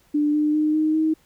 sine tone with pitch steps, 296.2 / 300.9 / 305.6 / 310.4 / 315.3 Hz, D4 / D4 / D#4 / D#4 / D#4, +15 / +42 / -31 / -4 / +23 cents, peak -17 dBFS, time 0.14-1.14 s, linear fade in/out 10 ms, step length 200 ms, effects pink hiss -60 dBFS RMS until 1.25 s

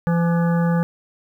harmonic tone with a mistuned harmonic, 170 Hz, F3, 46 cents flat, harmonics 1 / 3 / 5 / 7 / 9 / 10, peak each -16 / -26 / -30 / -33 / -35 / -36 dBFS, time 0.07-0.83 s, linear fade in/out 0 ms, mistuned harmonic 9, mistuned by -54 cents, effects 9-bit

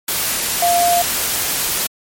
sine tone in noise, 698.5 Hz, F5, in tune, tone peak -12 dBFS, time 0.62-1.02 s, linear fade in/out 5 ms, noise white, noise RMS -19 dBFS, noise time 0.08-1.87 s, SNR +4 dB, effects MP3 64 kbps

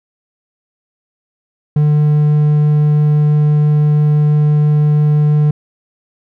triangle tone, 149.5 Hz, D3, 31 cents sharp, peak -6 dBFS, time 1.76-5.51 s, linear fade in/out 5 ms, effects none

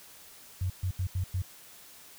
sine tone bursts at uneven times, 92 Hz, F#2, 9 cents flat, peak -27 dBFS, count 5, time 0.61-0.7 / 0.83-0.91 / 0.99-1.07 / 1.15-1.24 / 1.34-1.42 s, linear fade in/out 5 ms, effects white hiss -52 dBFS RMS until 2.18 s

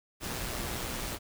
pink noise with amplitude modulation, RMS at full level -34 dBFS, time 0.2-1.19 s, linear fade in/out 50 ms, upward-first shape sine, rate 123 Hz, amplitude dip 40%, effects none

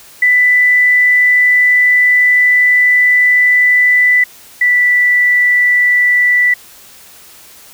sine tone pair in turn, 1987 / 1969.9 Hz, B6 / B6, +10 / -5 cents, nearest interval unison, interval 15 cents, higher first, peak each -6 / -7 dBFS, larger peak first, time 0.22-4.24 / 4.61-6.54 s, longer first, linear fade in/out 5 ms, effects white hiss -39 dBFS RMS until 7.73 s

